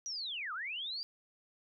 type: linear two-way sweep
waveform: sine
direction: down then up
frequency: 5920 to 1174.7 to 4815 Hz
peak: -37 dBFS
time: 0.06-1.03 s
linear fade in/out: 0 ms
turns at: 0.53 s
effects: none